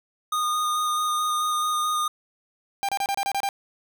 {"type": "tone with vibrato", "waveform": "square", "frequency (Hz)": 1228, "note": "D#6", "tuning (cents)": -23, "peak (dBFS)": -23, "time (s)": [0.32, 2.08], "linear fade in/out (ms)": 5, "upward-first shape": "square", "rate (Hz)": 4.6, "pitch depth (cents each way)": 9}
{"type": "tone bursts", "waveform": "45% pulse", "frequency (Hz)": 795, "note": "G5", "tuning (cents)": 24, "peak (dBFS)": -23, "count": 8, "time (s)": [2.83, 3.489], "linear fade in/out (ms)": 0, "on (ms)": 57, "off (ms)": 29}
{"effects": []}